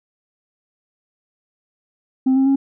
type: tone with pitch steps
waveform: sine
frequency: 261.6 / 267.3 / 273 Hz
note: C4 / C4 / C#4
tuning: 0 / +37 / -26 cents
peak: -10 dBFS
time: 2.26-2.56 s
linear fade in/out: 10 ms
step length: 100 ms
effects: tanh soft clip ceiling -11 dBFS